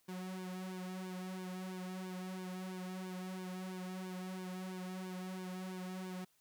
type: tone with flanger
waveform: sawtooth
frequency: 185 Hz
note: F#3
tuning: in tune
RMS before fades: -44 dBFS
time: 0.08-6.25 s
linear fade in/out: 10 ms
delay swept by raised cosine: 1.5 to 3.5 ms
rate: 3 Hz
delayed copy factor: -0.95
effects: white hiss -74 dBFS RMS until 6.4 s